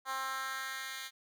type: tone with high-pass filter sweep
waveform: 10% pulse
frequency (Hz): 265.2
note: C4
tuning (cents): +23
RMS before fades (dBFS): -39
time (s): 0.05-1.11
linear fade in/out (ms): 50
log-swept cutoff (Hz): 980 to 2500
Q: 1.9
effects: none